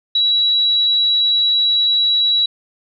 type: tone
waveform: sine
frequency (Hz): 3903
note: B7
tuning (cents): -21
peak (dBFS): -12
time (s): 0.15-2.46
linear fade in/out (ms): 5
effects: none